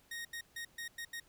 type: tone bursts at uneven times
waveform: sawtooth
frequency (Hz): 1864.7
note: A#6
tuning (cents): 0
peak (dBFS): -37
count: 6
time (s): 0.11-0.25 / 0.33-0.41 / 0.56-0.65 / 0.78-0.88 / 0.98-1.05 / 1.13-1.2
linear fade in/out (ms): 5
effects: pink hiss -67 dBFS RMS until 1.28 s